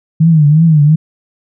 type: tone with vibrato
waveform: sine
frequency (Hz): 155.56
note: D#3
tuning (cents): 0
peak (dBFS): -4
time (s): 0.2-0.96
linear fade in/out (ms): 10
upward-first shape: triangle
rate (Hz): 2.8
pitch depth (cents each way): 140
effects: none